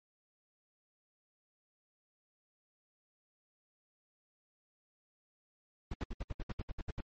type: noise bursts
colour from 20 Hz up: brown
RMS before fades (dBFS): -37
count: 12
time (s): 5.91-7.007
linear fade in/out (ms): 5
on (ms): 30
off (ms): 67
effects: low-pass 5000 Hz 12 dB/octave + MP3 32 kbps